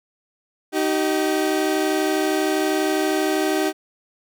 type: tone pair together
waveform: 30% pulse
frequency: 311.1 / 383.6 Hz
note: D#4 / G4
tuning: 0 / -37 cents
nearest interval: major third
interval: 363 cents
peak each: -19 dBFS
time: 0.72-3.73 s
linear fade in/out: 50 ms
effects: none